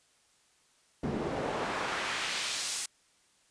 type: noise with band-pass filter sweep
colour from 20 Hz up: pink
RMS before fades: -34 dBFS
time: 1.03-2.86 s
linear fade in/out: 5 ms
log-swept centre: 240 to 8800 Hz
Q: 0.85
effects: white hiss -67 dBFS RMS until 3.5 s + resampled to 22050 Hz